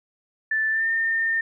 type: tone with pitch glide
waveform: sine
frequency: 1760 to 1813.7 Hz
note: A6 to A#6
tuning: 0 to -48 cents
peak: -20 dBFS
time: 0.51-1.41 s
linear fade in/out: 5 ms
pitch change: +52 cents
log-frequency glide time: 0.7-0.88 s
effects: none